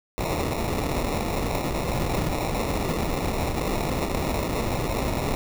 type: noise with sample-and-hold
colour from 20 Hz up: pink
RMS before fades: -26 dBFS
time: 0.18-5.35 s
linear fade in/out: 0 ms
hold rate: 1575 Hz
effects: none